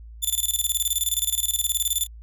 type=tone with tremolo; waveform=10% pulse; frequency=3516 Hz; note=A7; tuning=2 cents flat; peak=-12 dBFS; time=0.22-2.07 s; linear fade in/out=20 ms; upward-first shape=square; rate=19 Hz; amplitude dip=80%; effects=added 56 Hz sine -39 dBFS peak until 2.22 s